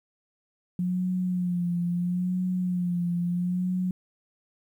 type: tone with vibrato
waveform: sine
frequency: 178.4 Hz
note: F3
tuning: 37 cents sharp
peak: -24 dBFS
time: 0.79-3.91 s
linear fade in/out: 2 ms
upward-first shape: sine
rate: 0.75 Hz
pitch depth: 47 cents each way
effects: 10-bit